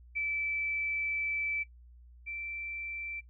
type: tone pair in turn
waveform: sine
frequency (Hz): 2317 / 2339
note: D7 / D7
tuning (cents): -24 / -8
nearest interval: unison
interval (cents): 16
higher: second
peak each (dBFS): -30 / -37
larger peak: first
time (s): 0.15-1.64 / 2.26-3.21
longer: first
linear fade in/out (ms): 20
effects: noise-tail reverb RT60 0.1 s tail -20 dB re dry + added 60 Hz sine -52 dBFS peak until 3.29 s